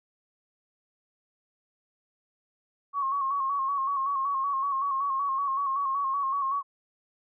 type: tone with vibrato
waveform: sine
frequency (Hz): 1100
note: C#6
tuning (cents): -14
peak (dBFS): -25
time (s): 2.93-6.63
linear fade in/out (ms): 50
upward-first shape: square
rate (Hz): 5.3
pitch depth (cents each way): 44
effects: none